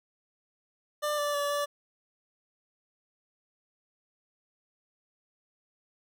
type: tone with pitch steps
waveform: 25% pulse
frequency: 595 / 584 / 575 / 579 Hz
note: D5 / D5 / D5 / D5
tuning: +22 / -10 / -37 / -25 cents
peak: -24 dBFS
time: 1.02-1.66 s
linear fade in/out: 20 ms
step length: 160 ms
effects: none